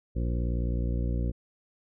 harmonic tone, 59.4 Hz, A#1, 33 cents sharp, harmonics 1 / 2 / 3 / 4 / 5 / 6 / 8 / 9, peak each -27 / -33 / -37 / -39 / -41 / -43 / -45 / -46 dBFS, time 0.15-1.32 s, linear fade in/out 20 ms, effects none

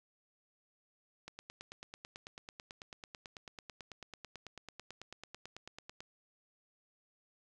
click train, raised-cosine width 0.2 ms, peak -29 dBFS, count 44, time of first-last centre 1.28-6.005 s, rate 9.1 Hz, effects none

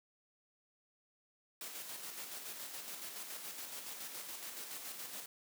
white noise with tremolo, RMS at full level -45 dBFS, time 1.61-5.26 s, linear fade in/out 2 ms, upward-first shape square, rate 7.1 Hz, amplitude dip 35%, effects high-pass 200 Hz 12 dB/octave

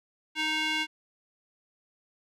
square tone with band-pass filter, 311.1 Hz, D#4, in tune, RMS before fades -29 dBFS, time 0.35-0.87 s, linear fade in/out 50 ms, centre 2600 Hz, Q 2, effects none

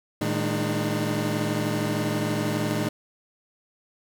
25% pulse tone cluster, 113.2 / 156.4 / 206.4 / 300.4 Hz, A2 / D#3 / G#3 / D4, +50 / +9 / -10 / +39 cents, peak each -26 dBFS, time 0.21-2.89 s, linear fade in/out 5 ms, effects none

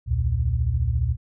sine tone cluster, 65.5 / 79.9 / 117.6 Hz, C2 / D#2 / A#2, +2 / +47 / +16 cents, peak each -24 dBFS, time 0.06-1.17 s, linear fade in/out 50 ms, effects none

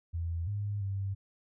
sine tone with pitch steps, 84.1 / 102.5 / 98 Hz, E2 / G#2 / G2, +35 / -22 / 0 cents, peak -31 dBFS, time 0.13-1.15 s, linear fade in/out 20 ms, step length 340 ms, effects none

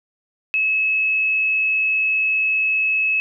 sine tone, 2585 Hz, E7, 34 cents flat, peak -16 dBFS, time 0.54-3.2 s, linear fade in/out 0 ms, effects none

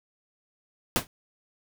pink noise with exponential decay, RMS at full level -19 dBFS, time 0.96-1.07 s, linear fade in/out 0 ms, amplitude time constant 23 ms, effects none

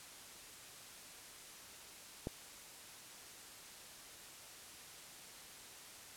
click, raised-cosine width 2 ms, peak -25 dBFS, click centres 2.271 s, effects white hiss -54 dBFS RMS until 6.16 s + low-pass 11000 Hz 12 dB/octave

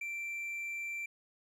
triangle tone, 2349 Hz, D7, in tune, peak -35 dBFS, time 0.01-1.06 s, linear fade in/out 5 ms, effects none

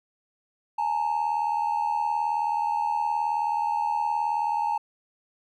triangle ring-modulated tone, 880 Hz, A5, in tune, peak -17 dBFS, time 0.78-4.78 s, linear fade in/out 10 ms, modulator 39.5 Hz, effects tanh soft clip ceiling -18 dBFS

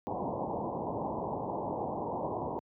white low-pass noise, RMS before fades -35 dBFS, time 0.07-2.59 s, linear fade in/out 0 ms, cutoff 1000 Hz, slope 96 dB/octave, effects high-pass 100 Hz 12 dB/octave

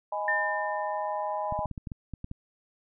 sine chord, G# minor, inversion second, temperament equal with one note detuned, 622.3 / 830.6 / 996.9 Hz, D#5 / G#5 / B5, 0 / 0 / +16 cents, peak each -33 / -32 / -34 dBFS, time 0.12-1.66 s, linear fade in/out 5 ms
sine tone with exponential decay, 1800 Hz, A6, 39 cents sharp, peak -23 dBFS, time 0.28-1.57 s, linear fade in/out 2 ms, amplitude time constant 280 ms
clicks, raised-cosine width 5 ms, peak -24 dBFS, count 10, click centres 1.524 / 1.591 / 1.657 / 1.713 / 1.778 / 1.872 / 1.918 / 2.137 / 2.244 / 2.314 s
effects none

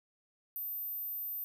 sine tone, 13830 Hz, A9, 31 cents flat, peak -36 dBFS, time 0.56-1.44 s, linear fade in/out 0 ms, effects none

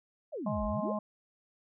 sine exponential two-way sweep, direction down then up, 695 to 43.69 to 695 Hz, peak -35 dBFS, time 0.32-0.94 s, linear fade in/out 20 ms, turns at 0.65 s
harmonic tone, 210.4 Hz, G#3, 23 cents sharp, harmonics 1 / 3 / 4 / 5, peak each -34 / -35 / -42 / -39 dBFS, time 0.46-0.99 s, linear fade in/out 5 ms
effects none

